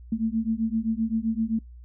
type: beating tone pair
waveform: sine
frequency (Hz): 220 / 227.7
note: A3 / A#3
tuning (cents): 0 / -40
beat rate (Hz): 7.7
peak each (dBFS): -26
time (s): 0.12-1.59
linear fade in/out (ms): 5
effects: noise-tail reverb RT60 0.1 s tail -21 dB re dry + added 60 Hz sine -42 dBFS peak until 1.84 s